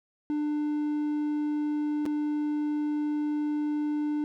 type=tone with dropouts; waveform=triangle; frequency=298.1 Hz; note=D4; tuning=26 cents sharp; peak=-24 dBFS; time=0.3-4.24 s; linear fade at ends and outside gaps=0 ms; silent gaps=2.055-2.062 s; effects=none